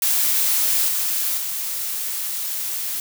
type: noise with level steps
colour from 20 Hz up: blue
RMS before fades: -19 / -22 / -26 dBFS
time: 0.02-3 s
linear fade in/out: 2 ms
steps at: 0.88 / 1.37 s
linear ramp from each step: 10 ms
effects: none